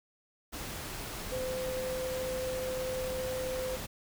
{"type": "tone in noise", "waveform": "sine", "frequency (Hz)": 514, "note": "C5", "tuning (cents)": -31, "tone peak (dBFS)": -33, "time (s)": [1.31, 3.77], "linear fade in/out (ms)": 20, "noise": "pink", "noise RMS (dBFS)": -40, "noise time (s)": [0.52, 3.87], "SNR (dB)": 4, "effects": []}